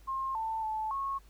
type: tone with pitch steps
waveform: sine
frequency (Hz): 1066 / 889 / 871 / 1095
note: C6 / A5 / A5 / C#6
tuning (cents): +32 / +18 / -18 / -22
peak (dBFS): -31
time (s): 0.07-1.19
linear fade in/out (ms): 20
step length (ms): 280
effects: added 50 Hz sine -54 dBFS peak until 1.29 s + pink hiss -64 dBFS RMS until 1.29 s